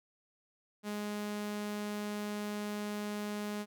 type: tone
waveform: sawtooth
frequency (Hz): 208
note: G#3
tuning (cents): +3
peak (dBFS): -32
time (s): 0.83-3.66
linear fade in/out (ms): 50
effects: none